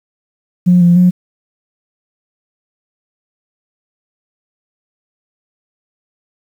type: tone with pitch steps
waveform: sine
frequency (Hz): 178.5 / 173.8 / 180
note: F3 / F3 / F#3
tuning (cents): +38 / -8 / -47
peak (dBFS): -4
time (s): 0.66-1.11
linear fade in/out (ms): 20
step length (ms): 150
effects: tanh soft clip ceiling 0 dBFS + 7-bit